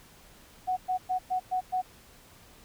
sine tone bursts, 740 Hz, F#5, in tune, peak -25 dBFS, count 6, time 0.67-1.82 s, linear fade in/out 20 ms, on 100 ms, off 110 ms, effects pink hiss -55 dBFS RMS until 2.64 s

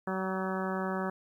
harmonic tone with a mistuned harmonic, 189.1 Hz, F#3, 38 cents sharp, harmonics 1 / 2 / 3 / 4 / 5 / 6 / 7 / 8 / 9, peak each -34 / -37 / -39 / -40 / -41 / -42 / -42 / -43 / -44 dBFS, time 0.07-1.1 s, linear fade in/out 5 ms, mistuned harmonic 7, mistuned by -33 cents, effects 11-bit

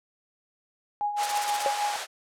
sine tone with tremolo, 827 Hz, G#5, 8 cents flat, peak -23 dBFS, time 1.01-1.96 s, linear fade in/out 0 ms, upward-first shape triangle, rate 6.3 Hz, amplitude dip 65%
pink high-pass noise, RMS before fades -33 dBFS, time 1.16-2.07 s, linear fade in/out 50 ms, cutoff 620 Hz, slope 24 dB/octave
blue noise bursts, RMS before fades -29 dBFS, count 7, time 1.23-1.627 s, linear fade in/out 0 ms, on 25 ms, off 37 ms
sine tone with exponential decay, 554.4 Hz, C#5, in tune, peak -20 dBFS, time 1.66-1.75 s, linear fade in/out 1 ms, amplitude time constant 18 ms
effects low-pass 9000 Hz 12 dB/octave

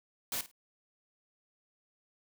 white noise with echo, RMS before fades -35 dBFS, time 0.32-0.41 s, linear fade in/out 2 ms, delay 52 ms, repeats 2, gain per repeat -15 dB, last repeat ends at 0.514 s, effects none

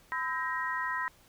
sine tone cluster, 1013 / 1300 / 1592 / 1884 Hz, B5 / E6 / G6 / A#6, +44 / -24 / +26 / +18 cents, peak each -34 / -39 / -39 / -34 dBFS, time 0.12-1.08 s, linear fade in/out 0 ms, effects pink hiss -61 dBFS RMS until 1.28 s

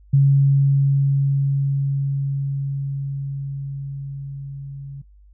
sine tone with level ramp, 138.59 Hz, C#3, in tune, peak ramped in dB -10 to -31 dBFS, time 0.13-5.02 s, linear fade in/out 10 ms, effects noise-tail reverb RT60 0.1 s tail -19 dB re dry + added 50 Hz sine -46 dBFS peak until 5.33 s

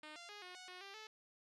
5% pulse tone with pitch steps, 305.5 / 692 / 413.7 / 362 / 736 / 363.7 / 394.9 / 434.6 Hz, D#4 / F5 / G#4 / F#4 / F#5 / F#4 / G4 / A4, -32 / -16 / -7 / -38 / -9 / -30 / +13 / -21 cents, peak -39 dBFS, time 0.03-1.07 s, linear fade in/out 2 ms, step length 130 ms, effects low-pass 6000 Hz 12 dB/octave

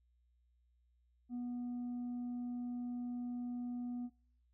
triangle tone with tanh clipping, 244 Hz, B3, 21 cents flat, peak -39 dBFS, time 1.29-4.1 s, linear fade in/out 50 ms, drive 7 dB, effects noise-tail reverb RT60 0.6 s tail -25 dB re dry + added 60 Hz sine -70 dBFS peak until 4.53 s

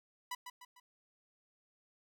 sawtooth tone with echo, 987.8 Hz, B5, in tune, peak -34 dBFS, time 0.31-0.35 s, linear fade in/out 5 ms, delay 150 ms, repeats 3, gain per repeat -7 dB, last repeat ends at 0.8 s, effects none

